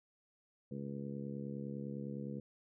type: harmonic tone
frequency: 69.9 Hz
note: C#2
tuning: 15 cents sharp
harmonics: 2 / 3 / 4 / 5 / 6 / 7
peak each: -45 / -43 / -50 / -52 / -53 / -50 dBFS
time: 0.71-2.4 s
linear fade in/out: 5 ms
effects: none